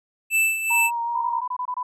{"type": "tone with tremolo", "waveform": "square", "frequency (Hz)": 2645, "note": "E7", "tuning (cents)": 5, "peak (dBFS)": -17, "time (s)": [0.3, 0.91], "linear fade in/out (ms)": 50, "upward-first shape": "sine", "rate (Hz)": 2.5, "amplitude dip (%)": 65}
{"type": "tone with vibrato", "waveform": "sine", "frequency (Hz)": 938, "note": "A#5", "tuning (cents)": 11, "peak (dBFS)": -23, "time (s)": [0.7, 1.41], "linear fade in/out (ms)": 10, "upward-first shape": "triangle", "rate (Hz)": 5.5, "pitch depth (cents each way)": 17}
{"type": "tone bursts", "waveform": "sine", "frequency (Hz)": 997, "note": "B5", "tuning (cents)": 16, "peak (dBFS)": -24, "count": 8, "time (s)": [1.15, 1.83], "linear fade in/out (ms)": 5, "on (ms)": 64, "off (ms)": 24}
{"effects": ["resampled to 32000 Hz"]}